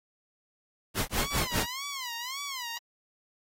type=noise with tremolo; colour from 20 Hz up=pink; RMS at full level=-28 dBFS; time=0.94-1.67 s; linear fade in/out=50 ms; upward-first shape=sine; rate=5 Hz; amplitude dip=100%
type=tone with vibrato; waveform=10% pulse; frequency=1031 Hz; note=C6; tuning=26 cents flat; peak=-26 dBFS; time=1.18-2.79 s; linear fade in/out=20 ms; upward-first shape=sine; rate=1.8 Hz; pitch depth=180 cents each way
effects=AAC 48 kbps